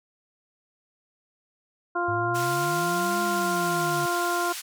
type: harmonic tone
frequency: 349.2 Hz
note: F4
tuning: in tune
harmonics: 1 / 2 / 3 / 4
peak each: -29 / -29 / -29 / -29 dBFS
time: 1.95-4.53 s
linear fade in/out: 10 ms
type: exponential two-way sweep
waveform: sine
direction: up then down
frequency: 104.9 to 207.7 to 144.3 Hz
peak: -31 dBFS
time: 2.08-4.06 s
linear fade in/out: 5 ms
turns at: 3.22 s
type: band-pass noise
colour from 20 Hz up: white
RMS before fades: -36 dBFS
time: 2.34-4.62 s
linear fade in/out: 20 ms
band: 1400 to 10000 Hz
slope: 12 dB/octave
effects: none